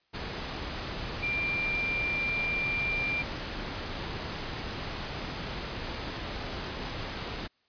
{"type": "tone in noise", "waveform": "sine", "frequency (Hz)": 2376, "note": "D7", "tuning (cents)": 20, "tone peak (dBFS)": -28, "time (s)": [1.22, 3.23], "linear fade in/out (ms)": 20, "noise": "pink", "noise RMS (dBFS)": -36, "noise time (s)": [0.13, 7.48], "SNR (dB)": 5, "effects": ["white hiss -71 dBFS RMS until 7.68 s", "resampled to 11025 Hz"]}